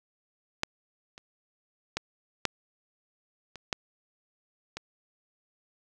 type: clicks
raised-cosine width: 0.2 ms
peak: -9 / -28 / -12 / -7 / -25 / -10 / -19 dBFS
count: 7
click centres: 0.634 / 1.179 / 1.97 / 2.453 / 3.557 / 3.728 / 4.77 s
effects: none